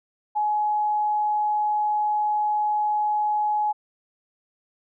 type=tone; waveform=sine; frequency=843 Hz; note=G#5; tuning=26 cents sharp; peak=-20 dBFS; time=0.35-3.73 s; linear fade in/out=20 ms; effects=none